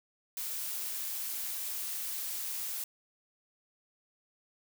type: noise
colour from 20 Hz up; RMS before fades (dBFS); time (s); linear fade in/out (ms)
blue; -37; 0.37-2.84; 2
effects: none